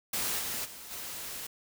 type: noise with level steps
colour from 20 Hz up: white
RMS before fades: -32 / -35 / -46 / -40 dBFS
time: 0.13-1.47 s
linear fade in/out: 5 ms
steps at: 0.38 / 0.64 / 0.9 s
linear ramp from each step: 20 ms
effects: none